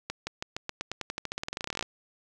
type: accelerating click train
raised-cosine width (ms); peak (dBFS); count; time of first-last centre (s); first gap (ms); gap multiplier
0.2; -15; 27; 0.1-1.826; 170; 0.91
effects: none